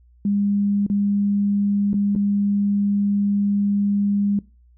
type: tone with dropouts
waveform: sine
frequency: 202.3 Hz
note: G#3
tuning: 45 cents flat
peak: -17 dBFS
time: 0.25-4.39 s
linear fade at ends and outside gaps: 2 ms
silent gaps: 0.865-0.899 / 1.932-1.941 / 2.152-2.16 s
effects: noise-tail reverb RT60 0.3 s tail -22 dB re dry + added 60 Hz sine -50 dBFS peak until 4.77 s